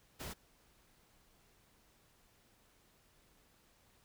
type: noise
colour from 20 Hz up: pink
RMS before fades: -45 dBFS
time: 0.19-0.34 s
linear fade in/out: 20 ms
effects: pink hiss -69 dBFS RMS until 4.04 s